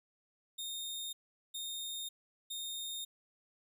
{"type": "tone bursts", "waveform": "sawtooth", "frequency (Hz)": 3673, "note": "A#7", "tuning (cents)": -26, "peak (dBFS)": -36, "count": 3, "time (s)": [0.58, 3.05], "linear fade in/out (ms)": 10, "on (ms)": 550, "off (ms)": 410, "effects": []}